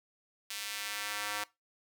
square tone with high-pass filter sweep, 104.1 Hz, G#2, 5 cents sharp, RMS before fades -38 dBFS, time 0.5-1.44 s, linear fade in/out 5 ms, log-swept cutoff 3000 to 1100 Hz, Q 0.91, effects noise-tail reverb RT60 0.2 s tail -20 dB re dry

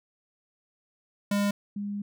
square / sine tone pair in turn, 202.9 / 203.6 Hz, G#3 / G#3, -40 / -34 cents, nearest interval unison, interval 6 cents, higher second, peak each -24 / -30 dBFS, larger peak first, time 1.31-1.51 / 1.76-2.02 s, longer second, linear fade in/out 5 ms, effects none

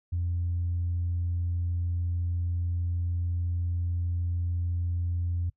sine tone, 86.8 Hz, F2, 10 cents flat, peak -25 dBFS, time 0.12-5.5 s, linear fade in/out 10 ms, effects noise-tail reverb RT60 0.1 s tail -24 dB re dry + tanh soft clip ceiling -22 dBFS

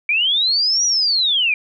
sine linear two-way sweep, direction up then down, 2294 to 5860 to 2351 Hz, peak -14 dBFS, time 0.09-1.54 s, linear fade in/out 2 ms, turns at 0.85 s, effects none

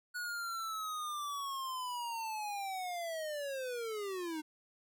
square linear sweep, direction down, 1467 to 301.6 Hz, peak -38 dBFS, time 0.14-4.42 s, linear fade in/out 20 ms, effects none

